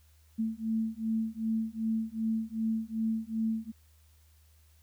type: beating tone pair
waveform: sine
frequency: 221.2 / 223.8 Hz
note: A3 / A3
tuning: +9 / +30 cents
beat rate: 2.6 Hz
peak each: -32 / -32 dBFS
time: 0.38-3.72 s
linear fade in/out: 20 ms
effects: added 77 Hz sine -59 dBFS peak until 4.82 s + white hiss -68 dBFS RMS until 4.82 s